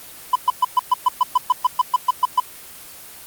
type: tone bursts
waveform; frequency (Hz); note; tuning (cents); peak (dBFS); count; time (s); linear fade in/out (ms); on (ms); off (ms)
triangle; 1000; B5; +21; -9; 15; 0.33-2.4; 5; 26; 120
effects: white hiss -39 dBFS RMS until 3.26 s + Opus 24 kbps